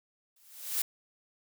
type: noise with exponential growth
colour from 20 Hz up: blue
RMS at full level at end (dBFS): -27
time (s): 0.36-0.82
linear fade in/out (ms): 5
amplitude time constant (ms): 100
effects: none